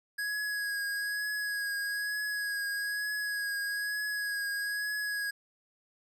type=tone with vibrato; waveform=square; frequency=1661.2 Hz; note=G#6; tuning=in tune; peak=-32 dBFS; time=0.18-5.31 s; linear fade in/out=10 ms; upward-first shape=triangle; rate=1.1 Hz; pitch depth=28 cents each way; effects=resampled to 32000 Hz